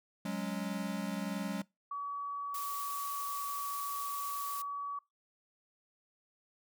square chord, F# suspended second, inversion none, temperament equal with one note detuned, 185 / 206.5 / 277.2 Hz, F#3 / G#3 / C#4, 0 / -10 / 0 cents, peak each -39 / -39 / -43 dBFS, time 0.25-1.62 s, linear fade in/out 5 ms
sine tone, 1137 Hz, C#6, 44 cents sharp, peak -36 dBFS, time 1.91-4.99 s, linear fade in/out 5 ms
blue noise, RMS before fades -43 dBFS, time 2.54-4.62 s, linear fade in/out 5 ms
effects noise-tail reverb RT60 0.2 s tail -22 dB re dry

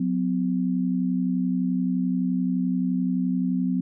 sine tone pair together, 182.68 / 254.3 Hz, F#3 / C4, -22 / -49 cents, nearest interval tritone, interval 573 cents, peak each -24 dBFS, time 0-3.81 s, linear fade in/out 5 ms, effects none

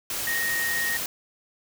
sine tone in noise, 1864.7 Hz, A#6, in tune, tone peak -25 dBFS, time 0.27-0.97 s, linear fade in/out 2 ms, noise white, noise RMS -30 dBFS, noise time 0.1-1.06 s, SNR +2 dB, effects none

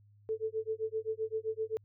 sine tone with tremolo, 440 Hz, A4, in tune, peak -29 dBFS, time 0.29-1.77 s, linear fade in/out 0 ms, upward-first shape sine, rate 7.7 Hz, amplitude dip 100%, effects added 103 Hz sine -59 dBFS peak until 1.84 s

